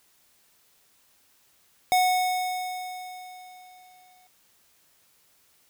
square tone with exponential decay, 735 Hz, F#5, 12 cents flat, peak -18 dBFS, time 1.92-4.27 s, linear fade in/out 0 ms, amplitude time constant 510 ms, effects white hiss -63 dBFS RMS until 5.69 s

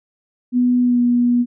sine tone with pitch glide, 246.9 to 242.4 Hz, B3 to B3, 0 to -32 cents, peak -12 dBFS, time 0.52-1.46 s, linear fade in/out 50 ms, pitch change -32 cents, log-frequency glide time 0.82-1 s, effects none

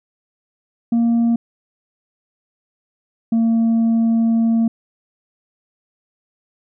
sine tone pair in turn, 233.1 / 228 Hz, A#3 / A#3, 0 / -38 cents, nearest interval unison, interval 38 cents, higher first, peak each -10 dBFS, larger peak neither, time 0.92-1.36 / 3.32-4.68 s, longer second, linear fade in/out 5 ms, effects tanh soft clip ceiling -12 dBFS

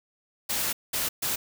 white noise bursts at uneven times, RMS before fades -28 dBFS, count 3, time 0.49-0.73 / 0.93-1.09 / 1.22-1.36 s, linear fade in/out 10 ms, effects none

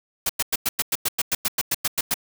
white noise bursts, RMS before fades -22 dBFS, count 15, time 0.26-2.142 s, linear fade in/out 5 ms, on 34 ms, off 98 ms, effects none

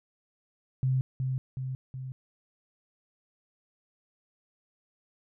sine tone with echo, 130.5 Hz, C3, 4 cents flat, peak -23 dBFS, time 0.83-1.01 s, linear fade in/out 0 ms, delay 370 ms, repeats 3, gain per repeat -4 dB, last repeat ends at 2.12 s, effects none

